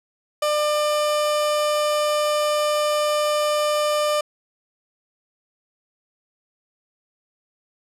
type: tone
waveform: 30% pulse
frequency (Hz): 598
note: D5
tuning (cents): +31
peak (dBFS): -16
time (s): 0.42-4.21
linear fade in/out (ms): 5
effects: low-pass 12000 Hz 12 dB/octave